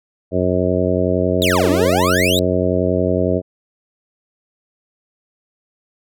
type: harmonic tone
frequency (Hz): 90.9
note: F#2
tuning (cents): -30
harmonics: 1 / 2 / 3 / 4 / 5 / 6 / 7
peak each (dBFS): -22 / -22 / -22 / -22 / -22 / -22 / -22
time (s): 0.31-3.42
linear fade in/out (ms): 50
type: exponential two-way sweep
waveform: 40% pulse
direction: down then up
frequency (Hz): 3991 to 277.2 to 3991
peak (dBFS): -16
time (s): 1.42-2.39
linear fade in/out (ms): 0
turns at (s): 1.7
effects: none